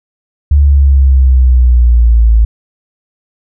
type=exponential sweep; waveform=sine; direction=down; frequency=72.7 to 54.7 Hz; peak=-3 dBFS; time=0.51-2.45 s; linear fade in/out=5 ms; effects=none